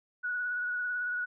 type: tone with vibrato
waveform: sine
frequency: 1467 Hz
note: F#6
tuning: 15 cents flat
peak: -30 dBFS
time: 0.23-1.26 s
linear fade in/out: 20 ms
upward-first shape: triangle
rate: 18 Hz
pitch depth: 25 cents each way
effects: none